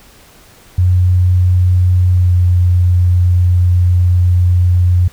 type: tone with pitch glide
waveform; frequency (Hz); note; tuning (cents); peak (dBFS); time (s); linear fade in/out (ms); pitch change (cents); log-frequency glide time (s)
sine; 90.5 to 89.2; F#2 to F2; -38 to +37; -7; 0.78-5.08; 5; -25; 2.12-2.31
effects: pink hiss -43 dBFS RMS until 5.12 s